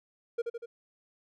triangle tone with echo, 468.5 Hz, A#4, 9 cents sharp, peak -25 dBFS, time 0.38-0.42 s, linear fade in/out 10 ms, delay 80 ms, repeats 3, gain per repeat -4 dB, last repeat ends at 0.66 s, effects none

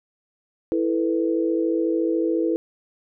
sine chord, E suspended fourth, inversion none, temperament equal, 329.6 / 440 / 493.9 Hz, E4 / A4 / B4, 0 / 0 / 0 cents, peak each -21 / -26 / -26 dBFS, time 0.72-2.56 s, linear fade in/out 0 ms, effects none

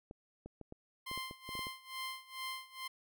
clicks, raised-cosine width 2 ms, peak -34 dBFS, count 11, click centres 0.111 / 0.46 / 0.613 / 0.724 / 1.114 / 1.176 / 1.311 / 1.491 / 1.553 / 1.592 / 1.669 s
15% pulse tone with tremolo, 1046.5 Hz, C6, in tune, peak -32 dBFS, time 1.06-2.88 s, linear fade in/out 10 ms, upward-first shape sine, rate 2.3 Hz, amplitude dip 90%
effects none

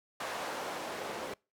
white noise with band-pass filter sweep, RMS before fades -39 dBFS, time 0.2-1.34 s, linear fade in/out 5 ms, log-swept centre 770 to 470 Hz, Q 1.1, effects noise-tail reverb RT60 0.3 s tail -26 dB re dry

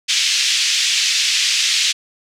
pink band-pass noise, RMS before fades -17 dBFS, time 0.08-1.93 s, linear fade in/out 20 ms, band 2500 to 6600 Hz, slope 24 dB/octave, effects none

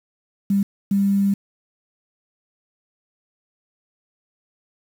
sine tone bursts at uneven times, 198.6 Hz, G3, 23 cents sharp, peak -15 dBFS, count 2, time 0.5-0.63 / 0.91-1.34 s, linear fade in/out 5 ms, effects 7-bit

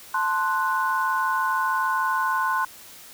sine chord, F# diminished, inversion first, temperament equal, 880 / 1046.5 / 1480 Hz, A5 / C6 / F#6, 0 / 0 / 0 cents, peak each -28 / -23 / -26 dBFS, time 0.14-2.65 s, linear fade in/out 5 ms, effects white hiss -45 dBFS RMS until 3.13 s

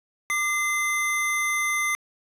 square tone pair together, 1190 / 2065 Hz, D6 / C7, +22 / -23 cents, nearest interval minor seventh, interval 955 cents, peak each -30 / -24 dBFS, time 0.3-1.95 s, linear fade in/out 0 ms, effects resampled to 32000 Hz + 10-bit

